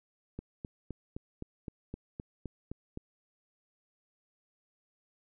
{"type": "click train", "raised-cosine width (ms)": 3, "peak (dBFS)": -26, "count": 11, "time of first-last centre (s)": [0.39, 2.974], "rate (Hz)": 3.87, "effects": []}